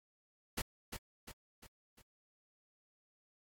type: noise with echo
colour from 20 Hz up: pink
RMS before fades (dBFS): -37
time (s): 0.57-0.62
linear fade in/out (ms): 10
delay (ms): 350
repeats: 4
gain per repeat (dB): -6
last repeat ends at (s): 2.02
effects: AAC 64 kbps